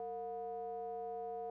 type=ring-modulated tone; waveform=triangle; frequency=130.81 Hz; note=C3; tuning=in tune; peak=-35 dBFS; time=0-1.5 s; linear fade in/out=2 ms; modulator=588 Hz; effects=none